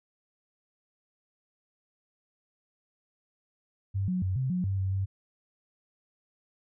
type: tone with pitch steps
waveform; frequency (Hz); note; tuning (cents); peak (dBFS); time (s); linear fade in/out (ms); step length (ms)
sine; 97.8 / 182.9 / 93.6 / 130.7 / 181 / 97.1 / 95.3 / 96.6; G2 / F#3 / F#2 / C3 / F#3 / G2 / G2 / G2; -4 / -20 / +20 / -1 / -38 / -16 / -48 / -25; -26; 3.94-5.06; 20; 140
effects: none